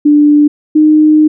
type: tone pair in turn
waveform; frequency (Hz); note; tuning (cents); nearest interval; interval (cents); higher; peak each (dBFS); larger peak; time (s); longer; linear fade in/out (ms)
sine; 295.1 / 306.8; D4 / D#4; +8 / -24; minor second; 68; second; -3; neither; 0.05-0.48 / 0.75-1.28; second; 10
effects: none